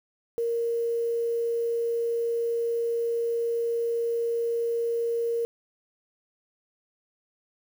sine tone with quantisation, 466.2 Hz, A#4, in tune, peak -24 dBFS, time 0.38-5.45 s, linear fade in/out 0 ms, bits 8, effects none

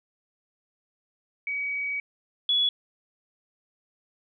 sine tone pair in turn, 2267 / 3391 Hz, C#7 / G#7, +38 / +35 cents, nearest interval perfect fifth, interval 697 cents, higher second, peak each -27 / -20 dBFS, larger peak second, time 1.47-2 / 2.49-2.69 s, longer first, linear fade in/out 2 ms, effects none

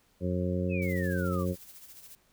harmonic tone, 90.1 Hz, F#2, 45 cents flat, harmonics 1 / 2 / 3 / 4 / 5 / 6, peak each -32 / -31 / -38 / -37 / -39 / -36 dBFS, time 0.2-1.56 s, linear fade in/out 50 ms
sine exponential sweep, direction down, 2649 to 1111 Hz, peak -36 dBFS, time 0.69-1.46 s, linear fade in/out 50 ms
blue noise with tremolo, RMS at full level -48 dBFS, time 0.82-2.15 s, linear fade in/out 0 ms, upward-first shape sine, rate 14 Hz, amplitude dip 55%
effects pink hiss -67 dBFS RMS until 2.32 s

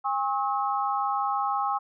sine tone cluster, 811 / 1085 / 1285 Hz, G#5 / C#6 / E6, -41 / -37 / -45 cents, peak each -27 / -29 / -30 dBFS, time 0.04-1.79 s, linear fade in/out 20 ms, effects none

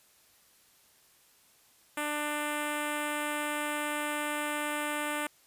5% pulse tone with notch filter, 297.1 Hz, D4, 20 cents sharp, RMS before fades -33 dBFS, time 1.97-5.27 s, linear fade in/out 5 ms, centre 4400 Hz, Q 0.81, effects white hiss -63 dBFS RMS until 5.46 s + resampled to 32000 Hz

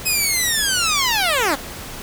10% pulse linear sweep, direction down, 2559 to 251.1 Hz, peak -8 dBFS, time 0.05-1.56 s, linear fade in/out 20 ms, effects pink hiss -33 dBFS RMS until 2.02 s

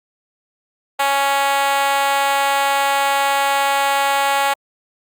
5% pulse tone with high-pass filter, 277.7 Hz, C#4, 3 cents sharp, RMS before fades -17 dBFS, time 0.99-4.54 s, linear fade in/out 10 ms, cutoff 720 Hz, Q 6.6, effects Opus 48 kbps

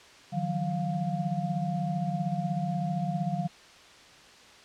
sine tone cluster, 152 / 168.9 / 184.8 / 704 Hz, D#3 / E3 / F#3 / F5, -40 / +42 / -2 / +14 cents, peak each -32 / -34 / -32 / -34 dBFS, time 0.32-3.48 s, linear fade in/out 20 ms, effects white hiss -52 dBFS RMS until 4.64 s + low-pass 5000 Hz 12 dB/octave

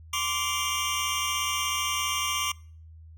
25% pulse tone cluster, 1047 / 1164 / 2831 / 3157 Hz, C6 / D6 / F7 / G7, +1 / -16 / +23 / +12 cents, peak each -30 / -27 / -28 / -29 dBFS, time 0.13-2.52 s, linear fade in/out 5 ms, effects noise-tail reverb RT60 0.5 s tail -25 dB re dry + added 80 Hz sine -45 dBFS peak until 3.17 s

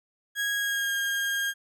35% pulse tone with pitch glide, 1650 to 1617.9 Hz, G#6 to G#6, -12 to -46 cents, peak -24 dBFS, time 0.35-1.54 s, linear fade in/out 50 ms, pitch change -34 cents, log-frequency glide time 0.54-0.94 s, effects none

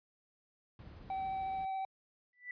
brown noise, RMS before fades -49 dBFS, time 0.79-1.65 s, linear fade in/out 2 ms
triangle tone with vibrato, 768 Hz, G5, 36 cents flat, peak -33 dBFS, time 1.1-1.85 s, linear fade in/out 2 ms, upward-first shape triangle, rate 14 Hz, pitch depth 10 cents each way
sine tone with exponential growth, 1975.5 Hz, B6, in tune, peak -37 dBFS, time 2.33-2.51 s, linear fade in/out 2 ms, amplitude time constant 38 ms
effects high-pass 60 Hz 12 dB/octave + resampled to 11025 Hz

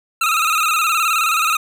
25% pulse tone with vibrato, 1294 Hz, E6, 32 cents flat, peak -11 dBFS, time 0.21-1.57 s, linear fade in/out 5 ms, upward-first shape square, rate 19 Hz, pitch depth 66 cents each way, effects none

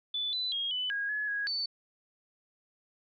sine tone with pitch steps, 3484 / 3999 / 3261 / 2998 / 1639 / 1700 / 1654 / 4511 Hz, A7 / B7 / G#7 / F#7 / G#6 / G#6 / G#6 / C#8, -18 / +21 / -32 / +22 / -23 / +40 / -8 / +29 cents, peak -30 dBFS, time 0.14-1.66 s, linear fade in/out 5 ms, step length 190 ms, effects none

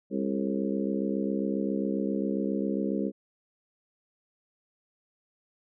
harmonic tone with a mistuned harmonic, 67.4 Hz, C#2, 48 cents flat, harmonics 3 / 4 / 5 / 6 / 7 / 8, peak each -30 / -32 / -34 / -36 / -37 / -38 dBFS, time 0.1-3.12 s, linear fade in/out 50 ms, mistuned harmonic 7, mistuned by -49 cents, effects none

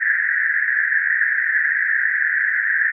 white band-pass noise, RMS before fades -19 dBFS, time 0-2.92 s, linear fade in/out 20 ms, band 1600 to 1900 Hz, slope 96 dB/octave, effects none

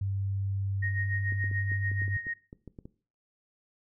sine tone with pitch glide, 98 to 98.85 Hz, G2 to G2, 0 to +15 cents, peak -28 dBFS, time 0.01-2.17 s, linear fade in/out 5 ms, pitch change +15 cents, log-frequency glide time 0.89-1.12 s
sine tone with tremolo, 1864.7 Hz, A#6, in tune, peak -30 dBFS, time 0.82-2.34 s, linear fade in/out 10 ms, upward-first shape sine, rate 6.9 Hz, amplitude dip 75%
clicks, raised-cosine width 3 ms, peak -31 dBFS, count 12, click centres 1.323 / 1.442 / 1.514 / 1.718 / 1.916 / 2.019 / 2.08 / 2.268 / 2.529 / 2.677 / 2.788 / 2.855 s
effects noise-tail reverb RT60 0.4 s tail -18 dB re dry

